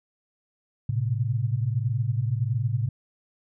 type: tone cluster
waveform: sine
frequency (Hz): 110.3 / 122.7 / 131.8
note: A2 / B2 / C3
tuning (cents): +5 / -11 / +13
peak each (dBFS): -25 / -32 / -27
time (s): 0.89-2.89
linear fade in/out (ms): 5
effects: none